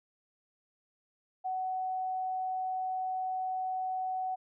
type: tone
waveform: sine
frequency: 748 Hz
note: F#5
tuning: 19 cents sharp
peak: -31 dBFS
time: 1.44-4.36 s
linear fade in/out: 20 ms
effects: none